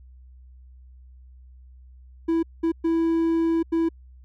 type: tone bursts at uneven times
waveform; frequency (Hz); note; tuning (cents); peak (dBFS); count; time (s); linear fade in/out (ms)
triangle; 329.6; E4; 0; -17; 4; 2.28-2.43 / 2.63-2.72 / 2.84-3.63 / 3.72-3.89; 10
effects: added 63 Hz sine -45 dBFS peak until 4.24 s